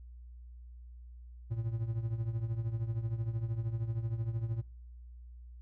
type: tone with tremolo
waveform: triangle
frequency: 113.7 Hz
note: A#2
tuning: 43 cents flat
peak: -27 dBFS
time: 1.5-4.62 s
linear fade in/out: 20 ms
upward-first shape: triangle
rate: 13 Hz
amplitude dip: 80%
effects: noise-tail reverb RT60 0.4 s tail -24 dB re dry + added 60 Hz sine -47 dBFS peak until 5.61 s